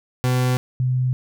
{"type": "tone pair in turn", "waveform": ["40% pulse", "sine"], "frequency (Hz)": [126.3, 127.33], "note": ["B2", "C3"], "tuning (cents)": [39, -47], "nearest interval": "unison", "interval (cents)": 14, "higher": "second", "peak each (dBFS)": [-16, -17], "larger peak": "first", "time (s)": [[0.24, 0.57], [0.8, 1.13]], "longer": "neither", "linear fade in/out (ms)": 0, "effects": []}